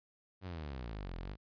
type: exponential two-way sweep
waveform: sawtooth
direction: down then up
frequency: 98 to 41.2 to 55 Hz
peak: -37 dBFS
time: 0.41-1.37 s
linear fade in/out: 50 ms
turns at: 1.17 s
effects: resampled to 11025 Hz